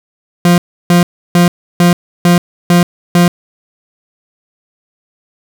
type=tone bursts; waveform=40% pulse; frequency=174.61 Hz; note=F3; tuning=in tune; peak=-4 dBFS; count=7; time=0.45-3.28 s; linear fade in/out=2 ms; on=130 ms; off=320 ms; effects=none